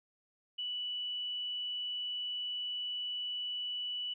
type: tone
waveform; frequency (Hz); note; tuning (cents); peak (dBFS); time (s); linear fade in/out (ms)
sine; 2960; F#7; 0; -35; 0.58-4.14; 10
effects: none